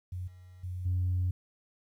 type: tone with level steps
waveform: sine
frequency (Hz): 90.7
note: F#2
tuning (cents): -34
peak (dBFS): -34 / -49 / -34 / -25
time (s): 0.12-1.31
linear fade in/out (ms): 5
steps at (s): 0.27 / 0.63 / 0.85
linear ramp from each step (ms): 10
effects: tanh soft clip ceiling -23 dBFS + 11-bit